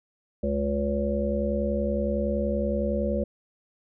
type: harmonic tone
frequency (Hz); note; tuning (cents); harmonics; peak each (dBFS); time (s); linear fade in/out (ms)
70.7; C#2; +35; 1 / 3 / 5 / 7 / 8; -30 / -28 / -34 / -31 / -29; 0.43-3.24; 5
effects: none